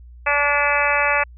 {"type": "harmonic tone", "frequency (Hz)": 288.7, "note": "D4", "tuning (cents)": -30, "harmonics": [2, 3, 4, 5, 6, 7, 8, 9], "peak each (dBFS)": [-24, -24, -24, -24, -24, -24, -24, -24], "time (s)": [0.26, 1.24], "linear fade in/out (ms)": 10, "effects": ["added 60 Hz sine -39 dBFS peak until 1.37 s"]}